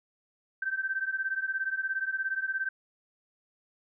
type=beating tone pair; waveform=sine; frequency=1549 / 1566 Hz; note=G6 / G6; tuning=-21 / -2 cents; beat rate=17 Hz; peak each=-31 / -33 dBFS; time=0.62-2.69 s; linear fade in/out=5 ms; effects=none